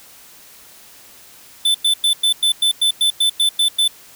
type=tone bursts; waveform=square; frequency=3520 Hz; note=A7; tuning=in tune; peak=-13 dBFS; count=12; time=1.65-3.879 s; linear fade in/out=5 ms; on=95 ms; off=99 ms; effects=white hiss -44 dBFS RMS until 4.15 s